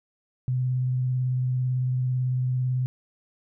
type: tone with vibrato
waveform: sine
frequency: 127.2 Hz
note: C3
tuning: 48 cents flat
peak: -22 dBFS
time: 0.48-2.86 s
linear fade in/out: 0 ms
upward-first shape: square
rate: 18 Hz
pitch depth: 14 cents each way
effects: none